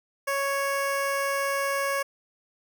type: tone with notch filter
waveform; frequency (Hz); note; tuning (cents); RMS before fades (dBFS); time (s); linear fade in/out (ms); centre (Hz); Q
15% pulse; 554.4; C#5; 0; -27; 0.27-2.03; 10; 4000; 1.8
effects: none